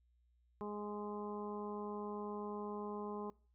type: harmonic tone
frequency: 207.7 Hz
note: G#3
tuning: in tune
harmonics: 1 / 2 / 3 / 4 / 5 / 6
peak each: -45 / -44 / -55 / -50 / -49 / -61 dBFS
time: 0.61-3.3 s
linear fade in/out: 0 ms
effects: noise-tail reverb RT60 0.4 s tail -23 dB re dry + added 60 Hz sine -70 dBFS peak until 3.54 s